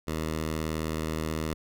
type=tone; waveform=10% pulse; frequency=78.9 Hz; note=D#2; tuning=25 cents sharp; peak=-21 dBFS; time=0.07-1.54 s; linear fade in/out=10 ms; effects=none

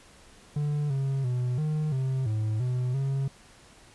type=tone with pitch steps; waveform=triangle; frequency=147.4 / 135.9 / 124.3 / 153.4 / 131.8 / 108.2 / 125.4 / 136.2 Hz; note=D3 / C#3 / B2 / D#3 / C3 / A2 / B2 / C#3; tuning=+7 / -34 / +12 / -24 / +13 / -29 / +27 / -30 cents; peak=-23 dBFS; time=0.56-3.28 s; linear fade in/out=5 ms; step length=340 ms; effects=pink hiss -54 dBFS RMS until 3.94 s + resampled to 24000 Hz

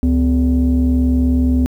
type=tone pair together; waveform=sine; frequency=70.36 / 252.7 Hz; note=C#2 / B3; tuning=+26 / +40 cents; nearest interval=octave + minor seventh; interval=2214 cents; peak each=-12 dBFS; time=0.03-1.66 s; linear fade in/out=0 ms; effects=tanh soft clip ceiling -8 dBFS + 8-bit

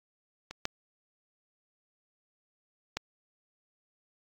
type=clicks; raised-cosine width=0.2 ms; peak=-23 / -12 / -14 dBFS; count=3; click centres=0.51 / 0.654 / 2.97 s; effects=AAC 64 kbps

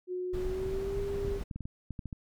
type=tone with pitch glide; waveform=sine; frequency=363.7 to 398.9 Hz; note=F#4 to G4; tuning=-30 to +30 cents; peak=-32 dBFS; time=0.07-1.41 s; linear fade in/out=50 ms; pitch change=+160 cents; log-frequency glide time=0.33-0.99 s
type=noise; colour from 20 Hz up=brown; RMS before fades=-37 dBFS; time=0.33-1.44 s; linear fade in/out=10 ms
type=clicks; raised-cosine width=5 ms; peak=-26 dBFS; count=12; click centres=1.142 / 1.249 / 1.281 / 1.412 / 1.512 / 1.56 / 1.607 / 1.655 / 1.907 / 1.992 / 2.057 / 2.128 s
effects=none

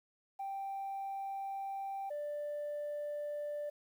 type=tone pair in turn; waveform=sine; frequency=784 / 588.7 Hz; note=G5 / D5; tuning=0 / +4 cents; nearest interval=perfect fourth; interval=496 cents; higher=first; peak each=-36 / -35 dBFS; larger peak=second; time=0.39-2.1 / 2.1-3.7 s; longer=first; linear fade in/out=10 ms; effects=tanh soft clip ceiling -35 dBFS + 11-bit

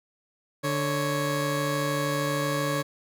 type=tone pair together; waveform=20% pulse; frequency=146.83 / 554.4 Hz; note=D3 / C#5; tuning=0 / 0 cents; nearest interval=octave + major seventh; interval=2300 cents; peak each=-23 dBFS; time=0.63-2.83 s; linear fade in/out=20 ms; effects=none

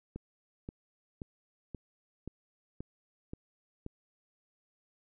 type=click train; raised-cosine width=3 ms; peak=-27 dBFS; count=8; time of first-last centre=0.16-3.864 s; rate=1.89 Hz; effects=none

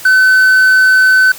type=tone with quantisation; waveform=triangle; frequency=1518 Hz; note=F#6; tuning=44 cents sharp; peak=-3 dBFS; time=0.05-1.32 s; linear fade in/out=5 ms; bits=5; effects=white hiss -31 dBFS RMS until 1.38 s

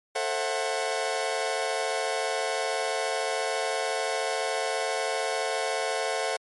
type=chord; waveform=sawtooth; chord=F# half-diminished seventh; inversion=first; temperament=just; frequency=444 / 532.8 / 666 / 740 Hz; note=A4 / C5 / E5 / F#5; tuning=+16 / +31 / +18 / 0 cents; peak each=-28 dBFS; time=0.15-6.37 s; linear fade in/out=10 ms; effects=MP3 48 kbps

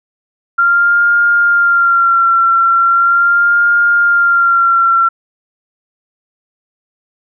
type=tone with vibrato; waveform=sine; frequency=1384 Hz; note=F6; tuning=16 cents flat; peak=-7 dBFS; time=0.58-5.09 s; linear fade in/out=10 ms; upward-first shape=sine; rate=0.39 Hz; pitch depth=32 cents each way; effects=none

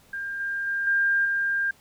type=tone with level steps; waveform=sine; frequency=1600 Hz; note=G6; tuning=35 cents sharp; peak=-29 / -26 / -24 / -19 / -22 dBFS; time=0.13-1.71 s; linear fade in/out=5 ms; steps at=0.4 / 0.67 / 0.87 / 1.25 s; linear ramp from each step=2 ms; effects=pink hiss -57 dBFS RMS until 1.8 s

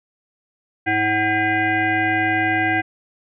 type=tone with frequency modulation; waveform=sine; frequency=1174.7 Hz; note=D6; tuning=in tune; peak=-16 dBFS; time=0.86-2.82 s; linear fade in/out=20 ms; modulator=426 Hz; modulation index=2.4; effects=none

